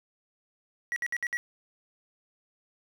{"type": "tone bursts", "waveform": "triangle", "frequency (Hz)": 1924, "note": "B6", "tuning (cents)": -46, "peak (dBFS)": -26, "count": 5, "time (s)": [0.92, 1.37], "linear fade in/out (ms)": 0, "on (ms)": 42, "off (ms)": 60, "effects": []}